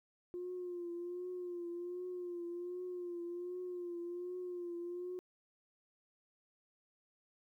sine tone with vibrato, 353.5 Hz, F4, 21 cents sharp, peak -39 dBFS, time 0.34-5.19 s, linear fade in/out 0 ms, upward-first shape triangle, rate 1.3 Hz, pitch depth 53 cents each way, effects tanh soft clip ceiling -35 dBFS + 13-bit

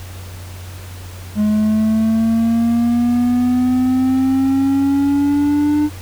triangle exponential sweep, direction up, 209.6 to 300 Hz, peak -10 dBFS, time 1.35-5.9 s, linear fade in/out 50 ms, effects added 91 Hz sine -30 dBFS peak until 6.01 s + pink hiss -38 dBFS RMS until 6.01 s

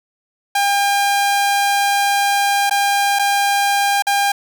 sawtooth tone with dropouts, 803 Hz, G5, 41 cents sharp, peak -10 dBFS, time 0.55-4.32 s, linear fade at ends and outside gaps 5 ms, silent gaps 2.697-2.709 / 3.189-3.193 / 4.023-4.068 s, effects none

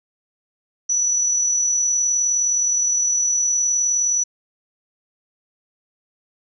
sine tone with amplitude modulation, 5920 Hz, F#8, in tune, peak -15 dBFS, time 0.89-4.24 s, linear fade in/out 10 ms, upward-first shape sine, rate 39.4 Hz, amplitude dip 30%, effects none

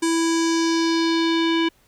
square tone with low-pass filter sweep, 330 Hz, E4, 2 cents sharp, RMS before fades -20 dBFS, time 0.02-1.69 s, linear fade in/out 10 ms, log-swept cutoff 8400 to 3100 Hz, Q 2.8, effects pink hiss -59 dBFS RMS until 1.87 s

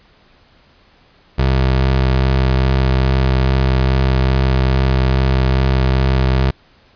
25% pulse tone with vibrato, 65.41 Hz, C2, in tune, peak -8 dBFS, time 1.38-6.51 s, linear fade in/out 10 ms, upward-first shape sine, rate 2.4 Hz, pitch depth 15 cents each way, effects pink hiss -51 dBFS RMS until 6.95 s + resampled to 11025 Hz

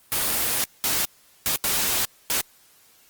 white noise bursts at uneven times, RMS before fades -23 dBFS, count 5, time 0.12-0.64 / 0.84-1.05 / 1.46-1.56 / 1.64-2.05 / 2.3-2.41 s, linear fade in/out 0 ms, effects white hiss -56 dBFS RMS until 3.09 s + Opus 24 kbps

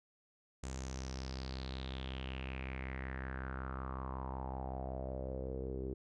sawtooth tone with low-pass filter sweep, 65.41 Hz, C2, in tune, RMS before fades -42 dBFS, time 0.63-5.94 s, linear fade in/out 5 ms, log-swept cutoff 7400 to 380 Hz, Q 5.4, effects none

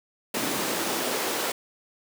pink noise with high-pass filter sweep, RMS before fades -28 dBFS, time 0.34-1.52 s, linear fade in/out 5 ms, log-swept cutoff 230 to 430 Hz, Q 1.4, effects none

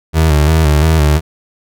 30% pulse tone with vibrato, 77.2 Hz, D#2, 13 cents flat, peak -5 dBFS, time 0.13-1.21 s, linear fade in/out 50 ms, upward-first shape square, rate 2.9 Hz, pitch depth 64 cents each way, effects none

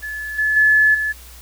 sine tone with level steps, 1722 Hz, A6, 38 cents flat, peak -25 / -15 / -10 / -18 dBFS, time 0.02-1.13 s, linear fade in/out 20 ms, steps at 0.38 / 0.56 / 0.94 s, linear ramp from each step 10 ms, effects added 60 Hz sine -40 dBFS peak until 1.41 s + white hiss -43 dBFS RMS until 1.41 s

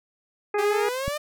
harmonic tone, 413.7 Hz, G#4, 7 cents flat, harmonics 1 / 2 / 3 / 4 / 5 / 6, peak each -23 / -29 / -33 / -35 / -37 / -39 dBFS, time 0.54-0.89 s, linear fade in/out 5 ms
sawtooth exponential sweep, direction up, 383.3 to 610 Hz, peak -23 dBFS, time 0.58-1.18 s, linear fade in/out 10 ms
click, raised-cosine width 5 ms, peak -17 dBFS, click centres 1.08 s
effects none

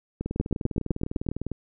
two click trains, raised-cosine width 3 ms, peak -11 / -17 dBFS, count 8 / 27, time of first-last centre 0.4-1.288 / 0.21-1.517 s, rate 7.88 / 19.9 Hz, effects none

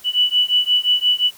sine beating tone pair, 2960 / 2965.7 Hz, F#7 / F#7, 0 / +3 cents, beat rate 5.7 Hz, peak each -17 dBFS, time 0.04-1.31 s, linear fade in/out 50 ms, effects white hiss -45 dBFS RMS until 1.37 s

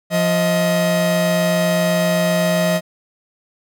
45% pulse tone pair together, 174.61 / 630.7 Hz, F3 / D#5, 0 / +23 cents, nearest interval octave + minor seventh, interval 2223 cents, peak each -18 / -17 dBFS, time 0.1-2.81 s, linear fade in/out 50 ms, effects none

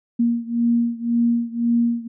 sine beating tone pair, 234.5 / 236.4 Hz, A#3 / A#3, +11 / +24 cents, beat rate 1.9 Hz, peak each -19 / -21 dBFS, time 0.19-2.08 s, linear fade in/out 10 ms, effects none

